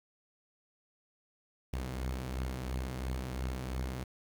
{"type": "beating tone pair", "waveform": "sawtooth", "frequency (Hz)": [61.74, 64.64], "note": ["B1", "C2"], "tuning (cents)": [0, -20], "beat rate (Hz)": 2.9, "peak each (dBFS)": [-37, -32], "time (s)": [1.73, 4.04], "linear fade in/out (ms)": 5, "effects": ["10-bit"]}